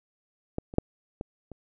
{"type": "clicks", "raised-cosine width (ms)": 2, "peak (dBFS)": [-16, -27, -6, -20, -28], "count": 5, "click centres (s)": [0.584, 0.739, 0.784, 1.211, 1.517], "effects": []}